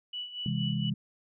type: tone with tremolo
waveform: sine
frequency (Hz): 2955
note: F#7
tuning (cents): -3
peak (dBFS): -33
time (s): 0.13-0.9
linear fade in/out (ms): 5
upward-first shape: sine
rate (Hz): 4.3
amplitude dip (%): 70
type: chord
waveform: sine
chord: C augmented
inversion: none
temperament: just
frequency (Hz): 130.81 / 163.52 / 204.4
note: C3 / E3 / G#3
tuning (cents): 0 / -14 / -27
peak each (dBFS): -32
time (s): 0.46-0.94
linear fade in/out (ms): 2
effects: none